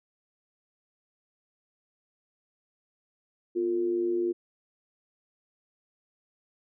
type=tone with amplitude modulation; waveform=sine; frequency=350.8 Hz; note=F4; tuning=8 cents sharp; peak=-22 dBFS; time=3.55-4.33 s; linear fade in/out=20 ms; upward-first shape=sine; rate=103 Hz; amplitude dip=55%; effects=none